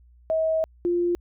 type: tone pair in turn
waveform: sine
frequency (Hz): 640 / 349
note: D#5 / F4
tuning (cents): +49 / -1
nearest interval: minor seventh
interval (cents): 1050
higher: first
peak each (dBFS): -20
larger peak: neither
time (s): 0.3-0.64 / 0.85-1.15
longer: first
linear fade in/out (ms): 0
effects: added 60 Hz sine -51 dBFS peak until 1.2 s